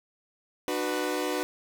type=chord; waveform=sawtooth; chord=B minor; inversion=first; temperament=equal with one note detuned; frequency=300.2 / 370 / 493.9 Hz; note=D4 / F#4 / B4; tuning=+38 / 0 / 0 cents; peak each=-28 dBFS; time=0.68-1.43 s; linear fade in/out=0 ms; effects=none